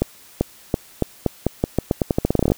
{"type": "accelerating click train", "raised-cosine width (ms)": 2, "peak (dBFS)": -3, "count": 21, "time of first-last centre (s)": [0.02, 2.519], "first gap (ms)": 390, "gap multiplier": 0.85, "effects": ["white hiss -47 dBFS RMS until 2.57 s"]}